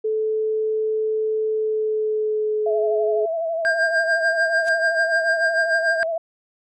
sine tone with pitch glide, 435.2 to 425.8 Hz, A4 to G#4, -19 to +43 cents, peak -19 dBFS, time 0.04-3.26 s, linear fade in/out 10 ms, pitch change -38 cents, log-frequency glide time 1.49-2.8 s
sine tone with vibrato, 659.3 Hz, E5, in tune, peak -21 dBFS, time 2.66-6.18 s, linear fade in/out 5 ms, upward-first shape sine, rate 12 Hz, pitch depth 44 cents each way
triangle tone with tremolo, 1600 Hz, G6, 35 cents sharp, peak -14 dBFS, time 3.65-6.03 s, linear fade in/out 0 ms, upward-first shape sine, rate 6.8 Hz, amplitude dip 70%
white noise with exponential growth, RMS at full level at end -32 dBFS, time 4.61-4.69 s, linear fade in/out 1 ms, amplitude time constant 17 ms
effects resampled to 22050 Hz

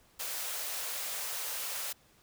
white high-pass noise, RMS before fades -37 dBFS, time 0.19-1.93 s, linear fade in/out 10 ms, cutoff 440 Hz, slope 48 dB/octave, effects pink hiss -64 dBFS RMS until 2.22 s

